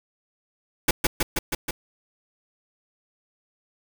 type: noise with echo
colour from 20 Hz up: pink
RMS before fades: -18 dBFS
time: 0.88-0.91 s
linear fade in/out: 5 ms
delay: 160 ms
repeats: 5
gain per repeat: -2 dB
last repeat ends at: 1.71 s
effects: none